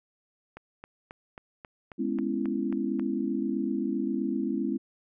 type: click train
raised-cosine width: 0.5 ms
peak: -27 dBFS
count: 10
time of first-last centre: 0.57-2.996 s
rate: 3.71 Hz
type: chord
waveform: sine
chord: C# minor seventh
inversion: second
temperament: just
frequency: 207.9 / 249.5 / 277.2 / 332.6 Hz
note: G#3 / B3 / C#4 / E4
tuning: +2 / +18 / 0 / +16 cents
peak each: -32 dBFS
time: 1.98-4.78 s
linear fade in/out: 20 ms
effects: none